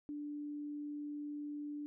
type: tone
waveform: sine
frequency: 293.7 Hz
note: D4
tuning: in tune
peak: -40 dBFS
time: 0.09-1.86 s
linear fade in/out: 0 ms
effects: none